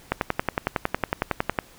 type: click train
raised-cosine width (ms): 0.5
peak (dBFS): -6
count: 17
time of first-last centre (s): 0.12-1.588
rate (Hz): 10.9
effects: pink hiss -51 dBFS RMS until 1.78 s